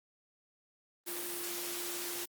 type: tone in noise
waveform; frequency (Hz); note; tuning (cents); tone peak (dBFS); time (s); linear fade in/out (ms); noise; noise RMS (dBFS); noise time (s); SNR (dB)
sine; 349.2; F4; 0; -44; 1.06-2.26; 20; white; -39; 1.06-2.26; -8
effects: high-pass 200 Hz 12 dB/octave + Opus 32 kbps